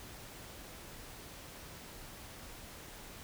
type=silence; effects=pink hiss -50 dBFS RMS until 3.23 s